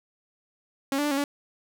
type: tone with pitch steps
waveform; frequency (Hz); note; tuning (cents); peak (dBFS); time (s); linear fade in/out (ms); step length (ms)
sawtooth; 273.7 / 291.6 / 294.9 / 274.8 / 285.9; C#4 / D4 / D4 / C#4 / D4; -22 / -12 / +7 / -15 / -46; -20; 0.92-1.24; 2; 64
effects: none